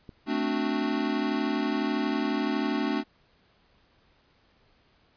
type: click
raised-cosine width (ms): 3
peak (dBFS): -29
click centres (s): 0.092
type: chord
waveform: square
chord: D dominant seventh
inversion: second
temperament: equal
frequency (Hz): 220 / 261.6 / 293.7 / 370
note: A3 / C4 / D4 / F#4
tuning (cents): 0 / 0 / 0 / 0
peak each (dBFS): -32 / -32 / -30 / -35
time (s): 0.26-3.04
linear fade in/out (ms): 50
effects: pink hiss -64 dBFS RMS until 5.16 s + resampled to 11025 Hz